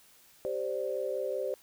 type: chord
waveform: sine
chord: G suspended fourth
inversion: none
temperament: just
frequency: 392 / 522.7 / 588 Hz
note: G4 / C5 / D5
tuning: 0 / -2 / +2 cents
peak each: -36 / -33 / -36 dBFS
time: 0.45-1.54 s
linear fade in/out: 0 ms
effects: white hiss -60 dBFS RMS until 1.62 s